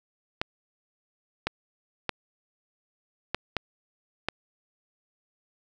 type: clicks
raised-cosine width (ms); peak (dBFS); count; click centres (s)
0.3; -10; 6; 0.415 / 1.47 / 2.093 / 3.346 / 3.567 / 4.286
effects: none